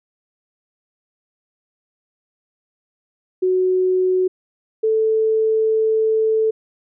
sine tone pair in turn, 370 / 440 Hz, F#4 / A4, 0 / 0 cents, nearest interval minor third, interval 300 cents, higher second, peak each -14 dBFS, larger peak neither, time 3.42-4.28 / 4.83-6.51 s, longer second, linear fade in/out 10 ms, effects none

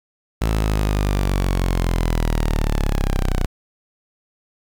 sawtooth linear sweep, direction down, 55 to 30.19 Hz, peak -13 dBFS, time 0.41-3.46 s, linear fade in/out 10 ms, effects 7-bit

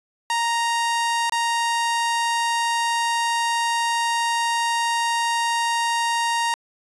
sawtooth tone with dropouts, 932.3 Hz, A#5, in tune, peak -16 dBFS, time 0.3-6.54 s, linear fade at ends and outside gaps 1 ms, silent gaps 1.296-1.322 s, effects resampled to 24000 Hz

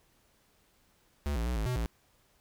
square tone with pitch steps, 72.4 / 56.7 / 61.2 / 53.4 / 125.4 / 56.8 Hz, D2 / A#1 / B1 / G#1 / B2 / A#1, -24 / -47 / -15 / +49 / +27 / -44 cents, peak -30 dBFS, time 1.26-1.86 s, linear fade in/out 0 ms, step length 100 ms, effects pink hiss -68 dBFS RMS until 2.4 s

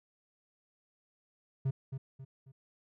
triangle tone with echo, 133.5 Hz, C3, 35 cents sharp, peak -26 dBFS, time 1.65-1.71 s, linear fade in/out 10 ms, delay 270 ms, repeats 3, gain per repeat -8 dB, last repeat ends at 2.52 s, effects none

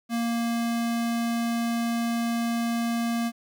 square tone, 233.1 Hz, A#3, in tune, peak -25 dBFS, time 0.09-3.32 s, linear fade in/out 50 ms, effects 10-bit

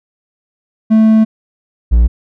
triangle tone pair in turn, 219.7 / 58.19 Hz, A3 / A#1, -2 / -2 cents, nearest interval octave + major seventh, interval 2300 cents, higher first, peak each -3 dBFS, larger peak neither, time 0.9-1.25 / 1.91-2.08 s, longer first, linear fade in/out 20 ms, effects none

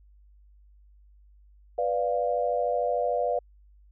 sine chord, B diminished, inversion none, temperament equal with one note detuned, 493.9 / 587.3 / 700.5 Hz, B4 / D5 / F5, 0 / 0 / +5 cents, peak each -28 dBFS, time 1.78-3.39 s, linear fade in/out 5 ms, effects added 50 Hz sine -53 dBFS peak until 3.91 s

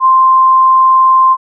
sine tone, 1046.5 Hz, C6, in tune, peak -4 dBFS, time 0-1.37 s, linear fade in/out 50 ms, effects none

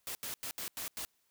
white noise bursts at uneven times, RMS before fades -40 dBFS, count 6, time 0.07-0.15 / 0.23-0.34 / 0.43-0.51 / 0.58-0.68 / 0.77-0.88 / 0.97-1.05 s, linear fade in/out 0 ms, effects white hiss -75 dBFS RMS until 1.3 s

